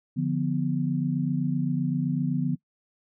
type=chord; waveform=sine; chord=B diminished; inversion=first; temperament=equal with one note detuned; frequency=146.83 / 174.61 / 247.9 Hz; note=D3 / F3 / B3; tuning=0 / 0 / +7 cents; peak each=-27 / -28 / -28 dBFS; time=0.16-2.56 s; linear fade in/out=20 ms; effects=noise-tail reverb RT60 0.1 s tail -22 dB re dry